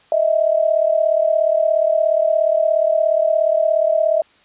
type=tone pair together; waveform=sine; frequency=622.3 / 659.3 Hz; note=D#5 / E5; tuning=0 / 0 cents; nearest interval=minor second; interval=100 cents; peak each=-16 dBFS; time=0.12-4.22 s; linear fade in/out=2 ms; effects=white hiss -53 dBFS RMS until 4.44 s + resampled to 8000 Hz